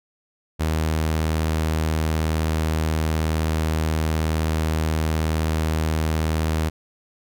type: tone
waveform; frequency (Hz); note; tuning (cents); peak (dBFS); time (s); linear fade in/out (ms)
sawtooth; 79; D#2; +27; -16; 0.59-6.7; 20
effects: none